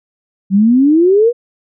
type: exponential sweep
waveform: sine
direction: up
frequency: 186.7 to 493.9 Hz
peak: -6 dBFS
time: 0.5-1.33 s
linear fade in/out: 50 ms
effects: none